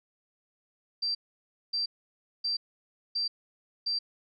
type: tone bursts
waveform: sine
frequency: 4699 Hz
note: D8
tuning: in tune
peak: -27 dBFS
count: 5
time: 1.02-3.99 s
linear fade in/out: 10 ms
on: 130 ms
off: 580 ms
effects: none